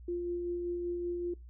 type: tone with tremolo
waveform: sine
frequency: 349.2 Hz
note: F4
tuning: in tune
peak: -31 dBFS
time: 0.08-1.34 s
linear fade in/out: 5 ms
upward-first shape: sine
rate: 5.2 Hz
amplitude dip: 25%
effects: noise-tail reverb RT60 0.2 s tail -22 dB re dry + added 60 Hz sine -47 dBFS peak until 1.49 s